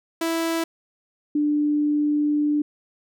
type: tone pair in turn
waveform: sawtooth / sine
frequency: 329.6 / 296.1 Hz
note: E4 / D4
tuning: 0 / +14 cents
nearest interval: major second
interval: 186 cents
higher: first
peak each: -18 dBFS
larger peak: neither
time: 0.21-0.64 / 1.35-2.62 s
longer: second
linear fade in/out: 5 ms
effects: none